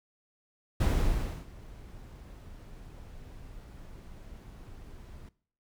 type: noise with ADSR envelope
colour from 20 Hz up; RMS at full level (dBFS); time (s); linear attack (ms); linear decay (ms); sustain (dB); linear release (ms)
brown; -24; 0.8-5.29; 8; 640; -23; 5
effects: noise-tail reverb RT60 0.5 s tail -20 dB re dry